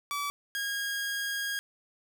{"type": "tone pair in turn", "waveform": "sawtooth", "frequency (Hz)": [1150, 1632.5], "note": ["D6", "G#6"], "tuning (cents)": [-37, -30], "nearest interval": "tritone", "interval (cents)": 607, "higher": "second", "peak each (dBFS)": -27, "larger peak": "neither", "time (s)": [[0.11, 0.3], [0.55, 1.59]], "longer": "second", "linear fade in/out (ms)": 0, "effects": []}